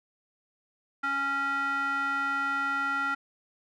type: tone with band-pass filter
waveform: square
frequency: 277 Hz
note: C#4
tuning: 1 cent flat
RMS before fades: -29 dBFS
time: 1.03-3.15 s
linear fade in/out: 10 ms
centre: 1500 Hz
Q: 6.1
effects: none